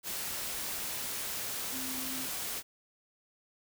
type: tone in noise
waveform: sine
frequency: 260.4 Hz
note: C4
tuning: 8 cents flat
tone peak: -42 dBFS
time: 1.7-2.28 s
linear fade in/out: 50 ms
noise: white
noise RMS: -37 dBFS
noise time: 0.03-2.63 s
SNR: -8 dB
effects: none